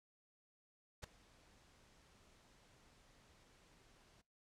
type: noise with ADSR envelope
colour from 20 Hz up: pink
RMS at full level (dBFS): -45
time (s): 1.02-4.22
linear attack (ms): 19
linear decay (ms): 8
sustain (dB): -23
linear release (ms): 14
effects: noise-tail reverb RT60 0.3 s tail -22 dB re dry + low-pass 8000 Hz 12 dB/octave